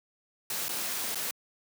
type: noise with dropouts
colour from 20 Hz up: white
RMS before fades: -33 dBFS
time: 0.5-1.31 s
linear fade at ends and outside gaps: 2 ms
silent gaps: 0.684-0.691 / 1.147-1.155 s
effects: high-pass 150 Hz 12 dB/octave